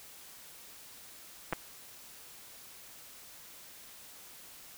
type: clicks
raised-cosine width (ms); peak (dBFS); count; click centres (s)
0.5; -17; 2; 1.526 / 1.532
effects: white hiss -52 dBFS RMS until 4.77 s